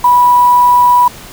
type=tone with quantisation; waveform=sine; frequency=981 Hz; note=B5; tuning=12 cents flat; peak=-4 dBFS; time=0.04-1.08 s; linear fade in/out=5 ms; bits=4; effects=pink hiss -32 dBFS RMS until 1.32 s